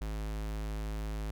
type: tone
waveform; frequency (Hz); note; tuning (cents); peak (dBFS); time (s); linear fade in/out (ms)
square; 53; G#1; +36; -35; 0.01-1.31; 5
effects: none